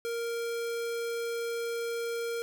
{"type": "tone", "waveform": "square", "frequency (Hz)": 466.2, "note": "A#4", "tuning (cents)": 0, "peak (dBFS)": -32, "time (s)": [0.05, 2.42], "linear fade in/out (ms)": 0, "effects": []}